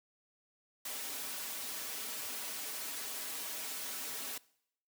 white noise with comb filter, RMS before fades -41 dBFS, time 0.85-4.38 s, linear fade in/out 5 ms, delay 5.7 ms, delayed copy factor -1, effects noise-tail reverb RT60 0.7 s tail -22 dB re dry + high-pass 200 Hz 12 dB/octave

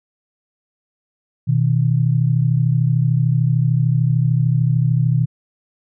sine tone pair together, 123.52 / 156.9 Hz, B2 / D#3, +1 / +15 cents, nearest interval major third, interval 414 cents, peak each -15 / -17 dBFS, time 1.47-5.26 s, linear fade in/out 20 ms, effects none

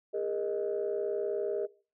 sine chord, Ab suspended second, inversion none, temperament equal with one note detuned, 406.3 / 466.2 / 622.3 Hz, Ab4 / Bb4 / Eb5, -38 / 0 / 0 cents, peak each -32 / -34 / -35 dBFS, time 0.13-1.67 s, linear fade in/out 20 ms, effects noise-tail reverb RT60 0.4 s tail -23 dB re dry + tanh soft clip ceiling -22 dBFS

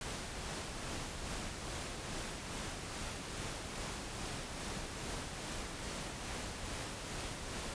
pink noise with tremolo, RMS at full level -41 dBFS, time 0.01-7.74 s, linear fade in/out 2 ms, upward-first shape sine, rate 2.4 Hz, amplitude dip 30%, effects resampled to 22050 Hz

